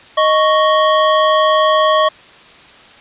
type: tone pair together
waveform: square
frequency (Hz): 622.3 / 1108.8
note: D#5 / C#6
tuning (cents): 0 / 0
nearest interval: minor seventh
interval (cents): 1000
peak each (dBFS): -13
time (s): 0.17-2.09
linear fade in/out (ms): 10
effects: white hiss -41 dBFS RMS until 3 s + resampled to 8000 Hz